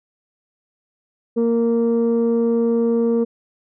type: tone pair together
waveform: sine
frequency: 232.1 / 464.2 Hz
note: A#3 / A#4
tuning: -7 / -7 cents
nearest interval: octave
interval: 1200 cents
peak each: -16 dBFS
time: 1.36-3.25 s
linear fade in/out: 20 ms
effects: tanh soft clip ceiling -11 dBFS